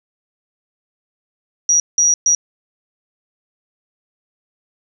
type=tone bursts at uneven times; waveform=sine; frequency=5770 Hz; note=F#8; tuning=44 cents flat; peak=-10 dBFS; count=3; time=1.69-1.8 / 1.98-2.14 / 2.26-2.35 s; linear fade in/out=2 ms; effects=none